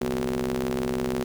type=ring-modulated tone; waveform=sawtooth; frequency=66.2 Hz; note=C2; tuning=21 cents sharp; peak=-18 dBFS; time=0.01-1.24 s; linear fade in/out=5 ms; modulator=307 Hz; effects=8-bit